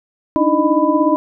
sine tone cluster, 289 / 305.7 / 322.6 / 613 / 995 Hz, D4 / D#4 / E4 / D#5 / B5, -28 / -30 / -37 / -26 / +13 cents, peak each -18 dBFS, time 0.36-1.16 s, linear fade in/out 0 ms, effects none

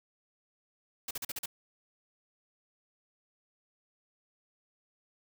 white noise bursts, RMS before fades -37 dBFS, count 6, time 1.08-1.459 s, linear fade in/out 5 ms, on 29 ms, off 41 ms, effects none

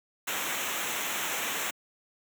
pink noise with comb filter, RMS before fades -32 dBFS, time 0.27-1.71 s, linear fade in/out 10 ms, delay 0.21 ms, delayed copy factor -0.75, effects high-pass 200 Hz 12 dB/octave

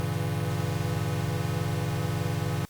square chord, G diminished seventh, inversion none, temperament equal with one note detuned, 98 / 116.54 / 141.34 / 164.81 Hz, G2 / Bb2 / Db3 / Fb3, 0 / 0 / +34 / 0 cents, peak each -33 dBFS, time 0-2.65 s, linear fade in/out 0 ms, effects white hiss -57 dBFS RMS until 2.69 s + Opus 32 kbps

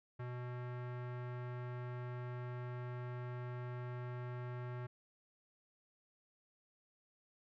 square tone with low-pass filter, 123.47 Hz, B2, in tune, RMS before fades -44 dBFS, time 0.19-4.87 s, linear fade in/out 10 ms, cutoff 1700 Hz, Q 1.4, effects none

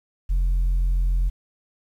sine tone, 43.65 Hz, F1, in tune, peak -15 dBFS, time 0.29-1.3 s, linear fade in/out 20 ms, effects tanh soft clip ceiling -17 dBFS + 9-bit

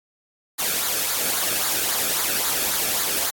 white noise with flanger, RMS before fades -23 dBFS, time 0.58-3.31 s, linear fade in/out 20 ms, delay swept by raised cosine 0.35 to 1.04 ms, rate 3.7 Hz, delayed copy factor -0.55, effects AAC 64 kbps

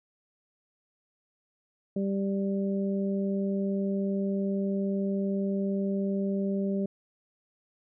harmonic tone, 196.5 Hz, G3, 4 cents sharp, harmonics 1 / 2 / 3, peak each -27 / -33 / -37 dBFS, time 1.96-6.86 s, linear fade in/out 5 ms, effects none

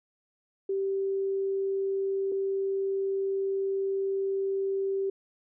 sine tone pair in turn, 389.6 / 389.6 Hz, G4 / G4, -11 / -11 cents, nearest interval unison, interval 0 cents, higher neither, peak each -26 dBFS, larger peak neither, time 0.69-2.32 / 2.32-5.1 s, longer second, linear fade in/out 5 ms, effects none

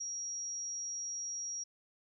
sine tone, 5670 Hz, F8, 25 cents sharp, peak -37 dBFS, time 0-1.64 s, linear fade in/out 10 ms, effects 13-bit

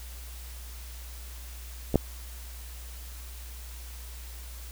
clicks, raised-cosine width 2 ms, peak -13 / -6 dBFS, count 2, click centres 1.943 / 1.957 s, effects added 60 Hz sine -40 dBFS peak until 4.71 s + white hiss -48 dBFS RMS until 4.71 s

